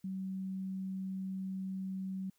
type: tone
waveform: sine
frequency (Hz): 190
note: F#3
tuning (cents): +46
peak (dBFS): -36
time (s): 0.04-2.3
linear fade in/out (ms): 5
effects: white hiss -75 dBFS RMS until 2.38 s